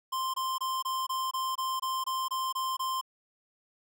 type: tone bursts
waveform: square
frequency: 1046.5 Hz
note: C6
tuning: in tune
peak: -30 dBFS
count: 12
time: 0.12-3.013 s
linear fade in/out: 10 ms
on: 220 ms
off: 23 ms
effects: none